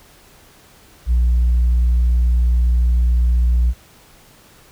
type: tone with tanh clipping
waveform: triangle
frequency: 60 Hz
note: B1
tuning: 49 cents flat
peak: -12 dBFS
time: 1.06-3.74 s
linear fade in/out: 50 ms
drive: 6 dB
effects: pink hiss -48 dBFS RMS until 4.71 s